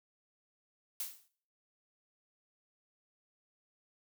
blue noise with exponential decay, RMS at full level -35 dBFS, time 1-1.28 s, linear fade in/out 2 ms, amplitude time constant 59 ms, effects noise-tail reverb RT60 0.5 s tail -18 dB re dry

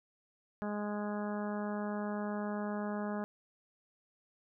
harmonic tone, 207.7 Hz, G#3, in tune, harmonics 1 / 2 / 3 / 4 / 5 / 6 / 7 / 8, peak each -36 / -43 / -42 / -45 / -48 / -49 / -51 / -51 dBFS, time 0.62-3.24 s, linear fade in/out 0 ms, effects none

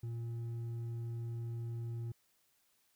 sine tone with hard clipping, 116.54 Hz, A#2, in tune, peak -39 dBFS, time 0.03-2.12 s, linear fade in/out 5 ms, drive 4 dB, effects white hiss -74 dBFS RMS until 2.95 s

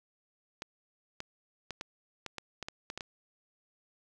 clicks, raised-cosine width 0.2 ms, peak -21 dBFS, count 11, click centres 0.621 / 1.204 / 1.707 / 1.811 / 2.263 / 2.383 / 2.627 / 2.685 / 2.901 / 2.976 / 3.008 s, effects none

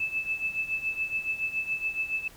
sine tone with tremolo, 2623 Hz, E7, 9 cents flat, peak -24 dBFS, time 0-2.28 s, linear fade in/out 5 ms, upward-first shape triangle, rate 7.1 Hz, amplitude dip 85%, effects pink hiss -52 dBFS RMS until 2.36 s

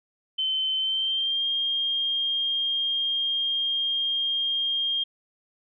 sine tone with pitch glide, 3073 to 3218 Hz, G7 to G7, -35 to +45 cents, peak -23 dBFS, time 0.38-5.04 s, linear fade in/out 10 ms, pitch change +80 cents, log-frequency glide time 0.78-1.46 s, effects none

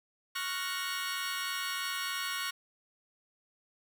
20% pulse chord, Gb major seventh, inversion second, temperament equal, 1108.7 / 1396.9 / 1480 / 1864.7 Hz, Db6 / F6 / Gb6 / Bb6, 0 / 0 / 0 / 0 cents, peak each -33 / -36 / -34 / -34 dBFS, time 0.35-2.51 s, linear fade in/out 10 ms, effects none

